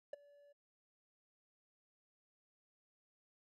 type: tone with ADSR envelope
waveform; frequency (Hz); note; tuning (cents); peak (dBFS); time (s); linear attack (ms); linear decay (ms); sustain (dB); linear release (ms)
triangle; 575; D5; -37; -36; 0.13-0.53; 4; 13; -24; 13
effects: none